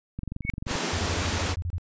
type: click train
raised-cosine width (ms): 5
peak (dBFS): -20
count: 14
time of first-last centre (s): 0.19-0.755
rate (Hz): 23
type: tone with exponential growth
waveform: sine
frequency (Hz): 2217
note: C#7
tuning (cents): 0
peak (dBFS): -20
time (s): 0.42-0.5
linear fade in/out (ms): 0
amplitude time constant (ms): 16
type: high-pass noise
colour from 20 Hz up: pink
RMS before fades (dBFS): -29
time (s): 0.66-1.56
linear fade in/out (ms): 50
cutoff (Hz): 150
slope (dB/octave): 96
type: tone bursts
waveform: sine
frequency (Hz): 87.5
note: F2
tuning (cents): +4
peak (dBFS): -26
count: 11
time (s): 0.93-1.782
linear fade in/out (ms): 0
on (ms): 52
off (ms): 28
effects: resampled to 16000 Hz